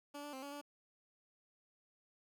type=tone with pitch steps; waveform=15% pulse; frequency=288.6 / 292.4 / 263.3 / 283.7 / 289.4 Hz; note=D4 / D4 / C4 / C#4 / D4; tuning=-30 / -7 / +11 / +40 / -25 cents; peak=-39 dBFS; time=0.14-0.615 s; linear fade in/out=10 ms; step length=95 ms; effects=none